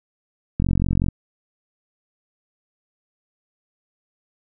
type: click train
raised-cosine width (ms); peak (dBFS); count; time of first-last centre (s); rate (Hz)
5; -8; 23; 0.6-1.086; 45.3
effects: none